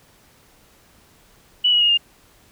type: tone with pitch steps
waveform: sine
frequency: 2955 / 2908 / 2861 / 2815 Hz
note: F#7 / F#7 / F7 / F7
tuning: -3 / -31 / +41 / +13 cents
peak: -13 dBFS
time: 1.64-1.976 s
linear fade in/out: 10 ms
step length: 84 ms
effects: pink hiss -54 dBFS RMS until 2.51 s